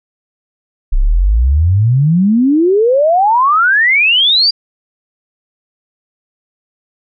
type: exponential sweep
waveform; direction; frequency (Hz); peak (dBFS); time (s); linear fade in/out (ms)
sine; up; 30 to 4860; -7; 0.92-4.51; 10
effects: none

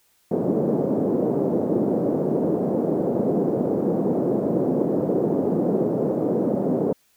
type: band-pass noise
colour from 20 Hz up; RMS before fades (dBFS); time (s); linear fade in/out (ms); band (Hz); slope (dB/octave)
white; -22; 0.31-6.93; 5; 160 to 490; 24
effects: white hiss -63 dBFS RMS until 7.16 s

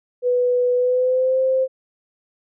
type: tone with pitch glide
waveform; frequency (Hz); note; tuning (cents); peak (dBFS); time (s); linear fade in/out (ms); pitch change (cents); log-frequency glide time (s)
sine; 493.9 to 523.3; B4 to C5; 0 to 0; -15; 0.22-1.68; 50; +100; 0.75-1.4
effects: none

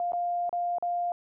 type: tone with dropouts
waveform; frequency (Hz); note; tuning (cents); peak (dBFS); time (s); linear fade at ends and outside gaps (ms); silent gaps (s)
sine; 701; F5; +6; -26; 0-1.12; 1; 0.121-0.133 / 0.494-0.528 / 0.784-0.825
effects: none

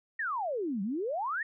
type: exponential two-way sweep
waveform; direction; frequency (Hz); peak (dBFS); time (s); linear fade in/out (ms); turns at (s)
sine; down then up; 1902 to 185 to 1902; -30; 0.19-1.43; 5; 0.82
effects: none

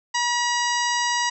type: harmonic tone with a mistuned harmonic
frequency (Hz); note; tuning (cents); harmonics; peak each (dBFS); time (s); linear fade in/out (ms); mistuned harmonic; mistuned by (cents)
962; B5; -46; 1 / 2 / 3 / 4 / 5 / 6 / 7 / 8; -24 / -26 / -31 / -33 / -30 / -30 / -35 / -35; 0.14-1.3; 10; 7; -54
effects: none

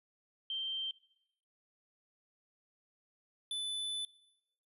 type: tone pair in turn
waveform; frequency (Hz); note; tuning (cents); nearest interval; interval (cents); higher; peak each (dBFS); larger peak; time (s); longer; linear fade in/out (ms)
sine / square; 3139 / 3499; G7 / A7; +2 / -10; major second; 188; second; -35 / -36; first; 0.5-0.91 / 3.51-4.05; second; 2
effects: noise-tail reverb RT60 0.8 s tail -19 dB re dry + resampled to 32000 Hz

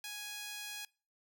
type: tone with high-pass filter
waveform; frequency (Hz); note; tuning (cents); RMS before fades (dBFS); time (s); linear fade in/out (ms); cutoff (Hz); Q
sawtooth; 830.6; G#5; 0; -44; 0.04-0.85; 2; 2500; 0.85
effects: noise-tail reverb RT60 0.4 s tail -25 dB re dry

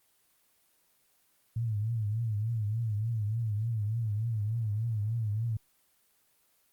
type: tone with vibrato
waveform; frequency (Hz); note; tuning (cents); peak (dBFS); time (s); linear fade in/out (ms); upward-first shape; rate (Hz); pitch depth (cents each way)
sine; 110; A2; 0; -28; 1.56-5.57; 5; triangle; 3.4; 140
effects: white hiss -69 dBFS RMS until 6.72 s + Opus 24 kbps

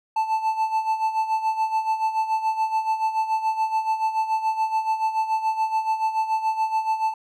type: tone with tremolo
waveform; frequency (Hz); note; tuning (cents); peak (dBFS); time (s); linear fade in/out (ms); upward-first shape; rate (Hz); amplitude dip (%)
triangle; 880; A5; 0; -16; 0.16-7.14; 5; sine; 7; 70
effects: none

